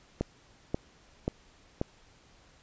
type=click train; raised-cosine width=2 ms; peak=-15 dBFS; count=4; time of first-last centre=0.21-1.814 s; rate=1.87 Hz; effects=pink hiss -60 dBFS RMS until 2.62 s + resampled to 16000 Hz